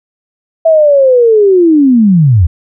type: linear sweep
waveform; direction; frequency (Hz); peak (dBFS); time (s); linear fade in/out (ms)
sine; down; 659.3 to 75; -3; 0.65-2.47; 10
effects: none